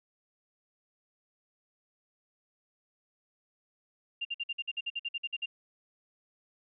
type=tone bursts; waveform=sine; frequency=2791 Hz; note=F7; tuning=2 cents flat; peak=-31 dBFS; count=14; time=4.21-5.46 s; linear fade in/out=10 ms; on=41 ms; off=52 ms; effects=none